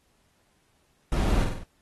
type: noise with echo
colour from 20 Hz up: brown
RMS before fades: -24 dBFS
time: 1.12-1.44 s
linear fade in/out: 2 ms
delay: 49 ms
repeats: 4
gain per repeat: -4 dB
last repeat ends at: 1.636 s
effects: pink hiss -68 dBFS RMS until 1.81 s + AAC 32 kbps